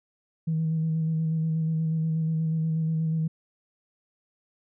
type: tone with vibrato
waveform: sine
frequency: 160.2 Hz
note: E3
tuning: 49 cents flat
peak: -22 dBFS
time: 0.47-3.28 s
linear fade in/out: 10 ms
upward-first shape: square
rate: 8.3 Hz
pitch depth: 18 cents each way
effects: tanh soft clip ceiling -19 dBFS